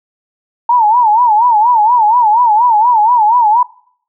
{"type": "tone with vibrato", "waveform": "sine", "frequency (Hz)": 909, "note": "A#5", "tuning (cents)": -44, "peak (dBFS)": -6, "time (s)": [0.69, 3.63], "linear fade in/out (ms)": 5, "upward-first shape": "sine", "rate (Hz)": 4.2, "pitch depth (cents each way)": 150, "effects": ["noise-tail reverb RT60 0.6 s tail -22 dB re dry"]}